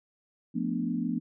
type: chord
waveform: sine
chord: B half-diminished seventh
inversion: second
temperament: equal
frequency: 174.61 / 220 / 246.9 / 293.7 Hz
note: F3 / A3 / B3 / D4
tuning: 0 / 0 / 0 / 0 cents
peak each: -34 / -33 / -31 / -35 dBFS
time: 0.54-1.2 s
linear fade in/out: 20 ms
effects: none